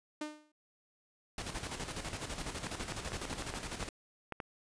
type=tone with exponential decay; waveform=sawtooth; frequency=302.7 Hz; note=D#4; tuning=48 cents flat; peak=-31 dBFS; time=0.21-0.52 s; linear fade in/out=5 ms; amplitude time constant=67 ms
type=noise with tremolo; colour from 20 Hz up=pink; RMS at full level=-39 dBFS; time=1.38-3.89 s; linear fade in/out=2 ms; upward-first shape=square; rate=12 Hz; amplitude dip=55%
type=clicks; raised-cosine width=0.5 ms; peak=-24 dBFS; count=12; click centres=2.668 / 2.81 / 2.922 / 3.076 / 3.12 / 3.253 / 3.329 / 3.423 / 3.539 / 3.827 / 4.323 / 4.402 s
effects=resampled to 22050 Hz